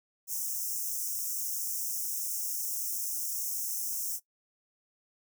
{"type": "high-pass noise", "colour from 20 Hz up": "white", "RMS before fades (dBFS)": -34, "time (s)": [0.27, 4.2], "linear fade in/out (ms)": 50, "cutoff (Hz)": 5400, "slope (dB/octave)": 96, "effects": ["noise-tail reverb RT60 0.1 s tail -18 dB re dry"]}